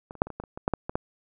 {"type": "clicks", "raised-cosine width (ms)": 1, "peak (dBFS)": [-24, -30, -6, -26, -23, -20, -28, -23, -9, -10, -17, -11], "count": 12, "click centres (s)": [0.109, 0.153, 0.219, 0.27, 0.303, 0.4, 0.438, 0.575, 0.679, 0.737, 0.895, 0.955], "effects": []}